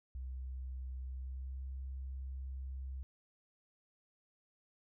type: tone with pitch glide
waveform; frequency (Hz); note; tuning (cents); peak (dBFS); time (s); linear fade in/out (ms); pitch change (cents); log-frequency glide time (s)
sine; 64.4 to 65.94; C2 to C2; -27 to +14; -40; 0.15-3.03; 0; +41; 1.09-1.64
effects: none